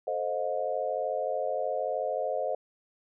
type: chord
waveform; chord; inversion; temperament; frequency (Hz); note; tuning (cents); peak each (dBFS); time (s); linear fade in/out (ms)
sine; F dominant seventh; first; equal with one note detuned; 440 / 523.3 / 622.3 / 715.6; A4 / C5 / Eb5 / F5; 0 / 0 / 0 / +42; -37 / -32 / -32 / -34; 0.07-2.55; 5
effects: none